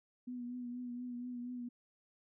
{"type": "tone with vibrato", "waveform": "sine", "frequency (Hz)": 245.3, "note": "B3", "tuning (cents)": -12, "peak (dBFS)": -40, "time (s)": [0.27, 1.69], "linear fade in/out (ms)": 10, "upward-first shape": "triangle", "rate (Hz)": 4.2, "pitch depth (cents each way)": 37, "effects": []}